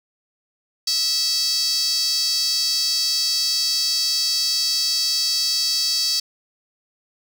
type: tone with high-pass filter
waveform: sawtooth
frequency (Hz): 653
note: E5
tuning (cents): -17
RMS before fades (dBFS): -21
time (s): 0.87-6.2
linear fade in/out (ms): 5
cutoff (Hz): 4800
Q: 9.5
effects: none